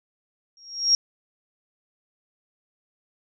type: tone with exponential growth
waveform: sine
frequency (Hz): 5588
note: F8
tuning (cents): 0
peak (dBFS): -12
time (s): 0.57-0.95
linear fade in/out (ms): 1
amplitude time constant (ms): 82
effects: none